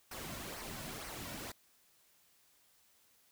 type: noise with flanger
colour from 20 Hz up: pink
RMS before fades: -45 dBFS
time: 0.11-1.52 s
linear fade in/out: 5 ms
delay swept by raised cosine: 0.27 to 2.47 ms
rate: 2.1 Hz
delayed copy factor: -0.55
effects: white hiss -69 dBFS RMS until 3.31 s